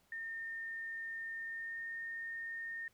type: tone with pitch glide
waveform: sine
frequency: 1819 to 1831.7 Hz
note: A#6 to A#6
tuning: -43 to -31 cents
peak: -40 dBFS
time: 0.12-2.88 s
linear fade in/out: 2 ms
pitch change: +12 cents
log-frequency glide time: 1.44-1.81 s
effects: pink hiss -72 dBFS RMS until 2.93 s